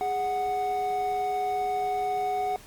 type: tone pair together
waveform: triangle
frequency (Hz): 412 / 740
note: G#4 / F#5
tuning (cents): -14 / 0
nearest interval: minor seventh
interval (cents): 1014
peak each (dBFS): -31 / -24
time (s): 0.01-2.56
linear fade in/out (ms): 0
effects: pink hiss -50 dBFS RMS until 2.66 s + Opus 48 kbps